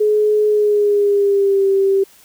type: tone with pitch glide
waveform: sine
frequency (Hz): 423.2 to 390.3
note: G#4 to G4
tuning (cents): +33 to -8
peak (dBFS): -11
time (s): 0-2.04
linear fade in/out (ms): 10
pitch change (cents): -141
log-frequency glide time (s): 0.47-1.67
effects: white hiss -48 dBFS RMS until 2.24 s